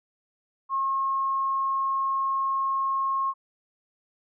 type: tone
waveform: sine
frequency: 1080 Hz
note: C#6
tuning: 45 cents flat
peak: -23 dBFS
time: 0.69-3.34 s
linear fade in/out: 50 ms
effects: none